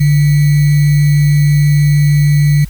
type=tone with sample-and-hold; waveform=sine; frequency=146.83 Hz; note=D3; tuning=in tune; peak=-6 dBFS; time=0-2.65 s; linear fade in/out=10 ms; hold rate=2100 Hz; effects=added 50 Hz sine -26 dBFS peak until 2.69 s + white hiss -42 dBFS RMS until 2.69 s